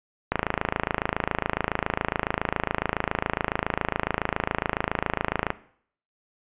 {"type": "click train", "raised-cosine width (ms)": 0.5, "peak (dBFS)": -7, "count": 142, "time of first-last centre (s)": [0.32, 5.504], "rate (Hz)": 27.2, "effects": ["noise-tail reverb RT60 0.6 s tail -17 dB re dry", "resampled to 8000 Hz"]}